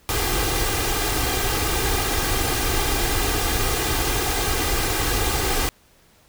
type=noise with comb filter; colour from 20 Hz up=pink; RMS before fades=-22 dBFS; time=0.09-5.69 s; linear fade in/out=0 ms; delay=2.5 ms; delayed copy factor=+0.65; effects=pink hiss -56 dBFS RMS until 6.28 s